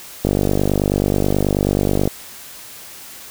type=click train; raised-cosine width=2 ms; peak=-3 dBFS; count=91; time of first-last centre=0.25-2.076 s; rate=49.3 Hz; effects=white hiss -37 dBFS RMS until 3.3 s